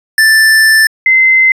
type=tone pair in turn; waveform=square / sine; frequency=1765 / 2064 Hz; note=A6 / C7; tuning=+5 / -24 cents; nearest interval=minor third; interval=271 cents; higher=second; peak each=-5 / -4 dBFS; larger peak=second; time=0.18-0.87 / 1.06-1.52 s; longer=first; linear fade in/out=2 ms; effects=resampled to 32000 Hz